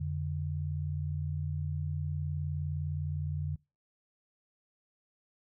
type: tone pair together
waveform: sine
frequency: 87.4 / 146.99 Hz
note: F2 / D3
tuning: +2 / +2 cents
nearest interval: major sixth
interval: 900 cents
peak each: -34 / -34 dBFS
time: 0-3.56 s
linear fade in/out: 10 ms
effects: noise-tail reverb RT60 0.3 s tail -26 dB re dry